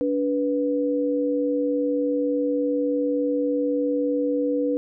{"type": "tone pair together", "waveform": "sine", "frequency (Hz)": [287.7, 491.1], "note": ["D4", "B4"], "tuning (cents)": [-36, -10], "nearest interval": "major sixth", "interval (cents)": 926, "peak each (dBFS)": -23, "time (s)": [0.01, 4.77], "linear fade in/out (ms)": 0, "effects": []}